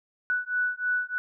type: beating tone pair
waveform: sine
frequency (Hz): 1480 / 1483.2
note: F#6 / F#6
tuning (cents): 0 / +4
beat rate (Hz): 3.2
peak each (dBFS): -28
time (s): 0.3-1.18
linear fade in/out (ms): 0
effects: none